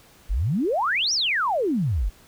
sine exponential two-way sweep, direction up then down, 40.07 to 5920 to 40.07 Hz, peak -20 dBFS, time 0.29-2.1 s, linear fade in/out 20 ms, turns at 1.13 s, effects pink hiss -53 dBFS RMS until 2.27 s

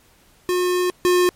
square tone pair in turn, 360.3 / 358.8 Hz, F#4 / F4, -46 / +47 cents, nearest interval unison, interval 7 cents, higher first, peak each -18 / -14 dBFS, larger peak second, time 0.49-0.9 / 1.05-1.29 s, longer first, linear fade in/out 0 ms, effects pink hiss -55 dBFS RMS until 1.35 s + MP3 64 kbps

